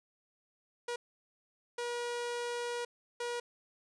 sawtooth tone bursts at uneven times, 480 Hz, B4, 49 cents flat, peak -31 dBFS, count 3, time 0.88-0.96 / 1.78-2.85 / 3.2-3.4 s, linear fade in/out 5 ms, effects resampled to 22050 Hz + 12-bit

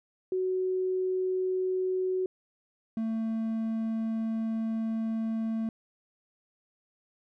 sine / triangle tone pair in turn, 372 / 223.6 Hz, F#4 / A3, +9 / +28 cents, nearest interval major sixth, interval 881 cents, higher first, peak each -26 dBFS, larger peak neither, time 0.32-2.26 / 2.97-5.69 s, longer second, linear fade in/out 2 ms, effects none

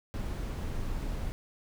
brown noise, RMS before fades -34 dBFS, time 0.14-1.32 s, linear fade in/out 0 ms, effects none

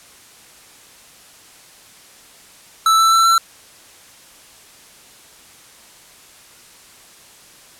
square tone with pitch steps, 1318.5 / 1327.7 / 1336.9 / 1346.2 Hz, E6 / E6 / E6 / E6, 0 / +12 / +24 / +36 cents, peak -11 dBFS, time 2.86-3.38 s, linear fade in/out 2 ms, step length 130 ms, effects white hiss -45 dBFS RMS until 7.79 s + low-pass 11000 Hz 12 dB/octave

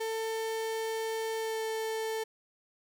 35% pulse tone with pitch glide, 445.9 to 442.8 Hz, A4 to A4, +23 to +11 cents, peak -30 dBFS, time 0-2.24 s, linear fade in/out 10 ms, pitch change -12 cents, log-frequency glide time 1.37-1.62 s, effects none

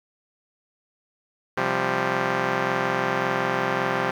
5% pulse chord, C suspended fourth, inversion none, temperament just, 130.81 / 174.42 / 196.22 Hz, C3 / F3 / G3, 0 / -2 / +2 cents, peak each -16 dBFS, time 1.57-4.11 s, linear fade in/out 5 ms, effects low-pass 3000 Hz 12 dB/octave + 8-bit

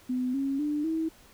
sine tone with pitch steps, 252.4 / 273.7 / 296.7 / 321.7 Hz, B3 / C#4 / D4 / E4, +38 / -22 / +18 / -42 cents, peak -26 dBFS, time 0.09-1.09 s, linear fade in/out 10 ms, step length 250 ms, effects pink hiss -56 dBFS RMS until 1.33 s

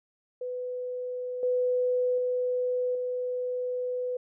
sine tone with level steps, 498.8 Hz, B4, 17 cents sharp, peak -31 / -23 / -25 / -28 dBFS, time 0.41-4.17 s, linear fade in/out 5 ms, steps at 1.43 / 2.18 / 2.95 s, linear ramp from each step 2 ms, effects none

